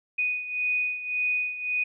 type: beating tone pair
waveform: sine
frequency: 2483 / 2484.8 Hz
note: D#7 / D#7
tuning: -4 / -3 cents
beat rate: 1.8 Hz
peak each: -26 / -31 dBFS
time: 0.18-1.84 s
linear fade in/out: 10 ms
effects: none